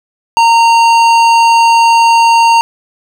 sine tone with hard clipping, 922 Hz, A#5, 19 cents flat, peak -6 dBFS, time 0.37-2.61 s, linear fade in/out 0 ms, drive 13 dB, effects none

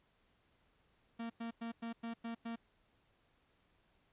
45% pulse tone bursts, 230.8 Hz, A#3, 17 cents flat, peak -40 dBFS, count 7, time 1.19-2.56 s, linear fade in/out 10 ms, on 110 ms, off 100 ms, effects pink hiss -74 dBFS RMS until 4.12 s + resampled to 8000 Hz

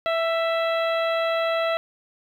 harmonic tone with a mistuned harmonic, 659.3 Hz, E5, in tune, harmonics 1 / 2 / 3 / 4 / 5 / 6, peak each -22 / -28 / -32 / -34 / -36 / -38 dBFS, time 0.06-1.77 s, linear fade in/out 0 ms, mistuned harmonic 2, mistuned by +19 cents, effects 9-bit

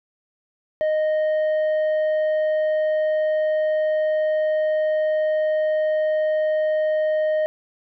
sine tone with tanh clipping, 619 Hz, D#5, 9 cents flat, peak -19 dBFS, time 0.81-7.46 s, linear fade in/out 0 ms, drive 5 dB, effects none

